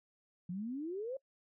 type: exponential sweep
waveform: sine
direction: up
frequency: 170 to 554.4 Hz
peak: -37 dBFS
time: 0.49-1.17 s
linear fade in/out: 5 ms
effects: noise-tail reverb RT60 0.1 s tail -24 dB re dry